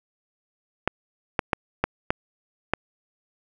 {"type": "clicks", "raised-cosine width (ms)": 0.5, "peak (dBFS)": -5, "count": 6, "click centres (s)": [0.876, 1.392, 1.532, 1.84, 2.105, 2.736], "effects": []}